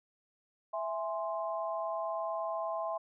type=chord; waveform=sine; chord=E augmented; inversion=none; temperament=equal; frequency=659.3 / 830.6 / 1046.5 Hz; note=E5 / G#5 / B#5; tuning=0 / 0 / 0 cents; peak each=-35 / -40 / -38 dBFS; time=0.73-2.98 s; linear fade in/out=10 ms; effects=none